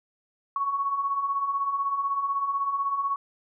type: beating tone pair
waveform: sine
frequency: 1098 / 1114 Hz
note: C#6 / C#6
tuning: -17 / +8 cents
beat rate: 16 Hz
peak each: -33 / -25 dBFS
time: 0.56-3.16 s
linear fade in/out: 2 ms
effects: none